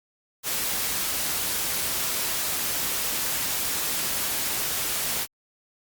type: noise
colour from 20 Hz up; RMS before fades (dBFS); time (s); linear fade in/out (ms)
white; -27; 0.43-5.27; 50
effects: Opus 48 kbps